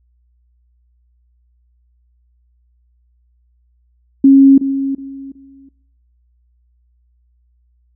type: tone with echo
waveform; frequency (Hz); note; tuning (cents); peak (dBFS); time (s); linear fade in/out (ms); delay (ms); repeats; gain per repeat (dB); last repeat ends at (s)
sine; 272.5; C#4; -29; -3; 4.24-4.58; 5; 370; 3; -12; 5.69
effects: noise-tail reverb RT60 0.7 s tail -20 dB re dry + added 60 Hz sine -54 dBFS peak until 7.95 s